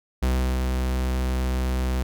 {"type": "tone with ADSR envelope", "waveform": "45% pulse", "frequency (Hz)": 63.8, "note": "C2", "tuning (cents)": -43, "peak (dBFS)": -19, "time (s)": [0.22, 2.03], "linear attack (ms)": 10, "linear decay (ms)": 340, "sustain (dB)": -3, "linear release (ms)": 5, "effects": []}